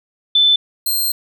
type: tone pair in turn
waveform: sine / 5% pulse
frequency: 3520 / 4179 Hz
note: A7 / C8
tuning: 0 / -3 cents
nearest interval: minor third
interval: 297 cents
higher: second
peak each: -9 dBFS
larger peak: neither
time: 0.35-0.56 / 0.86-1.12 s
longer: second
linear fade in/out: 5 ms
effects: none